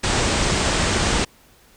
pink low-pass noise, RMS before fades -20 dBFS, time 0.03-1.25 s, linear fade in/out 10 ms, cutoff 8900 Hz, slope 96 dB/octave, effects pink hiss -53 dBFS RMS until 1.76 s

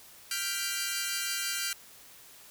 10% pulse chord, G dominant seventh, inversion third, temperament equal, 1396.9 / 1568 / 1975.5 / 2349 Hz, F6 / G6 / B6 / D7, 0 / 0 / 0 / 0 cents, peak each -28 / -27 / -30 / -27 dBFS, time 0.31-1.73 s, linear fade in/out 2 ms, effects white hiss -53 dBFS RMS until 2.5 s

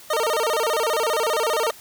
25% pulse tone with vibrato, 530 Hz, C5, 22 cents sharp, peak -16 dBFS, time 0.1-1.71 s, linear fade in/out 5 ms, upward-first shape square, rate 15 Hz, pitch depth 260 cents each way, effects white hiss -45 dBFS RMS until 1.8 s

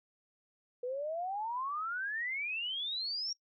sine exponential sweep, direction up, 482.1 to 5650 Hz, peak -34 dBFS, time 0.83-3.33 s, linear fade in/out 5 ms, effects noise-tail reverb RT60 0.1 s tail -23 dB re dry

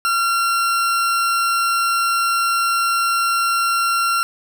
40% pulse tone, 1370 Hz, F6, 34 cents flat, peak -15 dBFS, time 0.05-4.23 s, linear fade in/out 0 ms, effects none

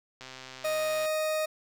click train, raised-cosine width 0.2 ms, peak -26 dBFS, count 111, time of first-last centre 0.21-1.056 s, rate 130 Hz
40% pulse tone, 622.3 Hz, D#5, in tune, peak -26 dBFS, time 0.64-1.46 s, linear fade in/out 10 ms
effects none

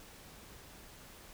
silence, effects pink hiss -54 dBFS RMS until 1.33 s

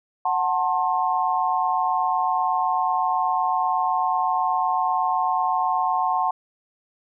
sine chord, F# diminished, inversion none, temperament just, 740 / 888 / 1065.6 Hz, F#5 / A5 / C6, 0 / +16 / +31 cents, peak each -23 / -24 / -24 dBFS, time 0.25-6.31 s, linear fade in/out 5 ms, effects none

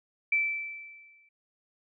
sine tone with exponential decay, 2326 Hz, D7, 17 cents flat, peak -21 dBFS, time 0.32-1.29 s, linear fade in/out 5 ms, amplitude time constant 210 ms, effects none

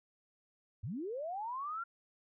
sine linear sweep, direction up, 82 to 1404 Hz, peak -37 dBFS, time 0.83-1.84 s, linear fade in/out 10 ms, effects none

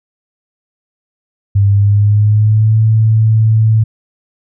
sine tone with pitch glide, 100 to 110.32 Hz, G2 to A2, +35 to +5 cents, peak -6 dBFS, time 1.55-3.84 s, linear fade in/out 10 ms, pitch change +170 cents, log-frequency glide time 1.68-2.78 s, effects none

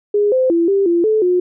sine tone with pitch steps, 412.7 / 516 / 337 / 394.7 / 342.5 / 434.1 / 360 Hz, G#4 / C5 / E4 / G4 / F4 / A4 / F#4, -11 / -24 / +38 / +12 / -34 / -23 / -47 cents, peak -11 dBFS, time 0.14-1.4 s, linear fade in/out 5 ms, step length 180 ms, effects none

